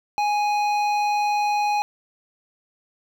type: tone with hard clipping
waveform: sine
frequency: 830.6 Hz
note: G#5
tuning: in tune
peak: -21 dBFS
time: 0.18-1.82 s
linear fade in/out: 0 ms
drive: 11 dB
effects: none